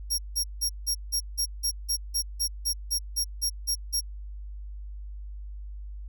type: tone bursts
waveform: 25% pulse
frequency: 5588 Hz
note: F8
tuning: in tune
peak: -19 dBFS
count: 16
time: 0.1-4.01 s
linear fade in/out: 20 ms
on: 85 ms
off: 170 ms
effects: added 50 Hz sine -36 dBFS peak until 6.08 s